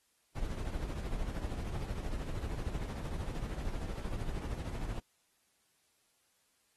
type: noise with tremolo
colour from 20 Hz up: brown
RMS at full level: -35 dBFS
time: 0.35-5 s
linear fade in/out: 20 ms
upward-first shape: triangle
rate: 13 Hz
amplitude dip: 60%
effects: white hiss -74 dBFS RMS until 6.76 s + AAC 32 kbps